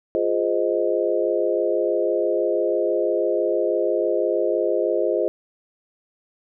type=chord; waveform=sine; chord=F minor seventh; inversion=none; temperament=equal with one note detuned; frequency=349.2 / 415.3 / 518.7 / 622.3 Hz; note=F4 / Ab4 / C5 / Eb5; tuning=0 / 0 / -15 / 0 cents; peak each=-24 dBFS; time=0.15-5.28 s; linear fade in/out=0 ms; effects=none